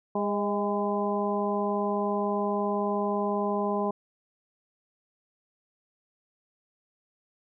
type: harmonic tone with a mistuned harmonic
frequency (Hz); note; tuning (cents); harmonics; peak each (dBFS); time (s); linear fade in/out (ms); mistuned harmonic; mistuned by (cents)
203.7; G#3; -33; 1 / 2 / 3 / 4 / 5; -30 / -30 / -32 / -33 / -33; 0.15-3.91; 5; 3; +40
effects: none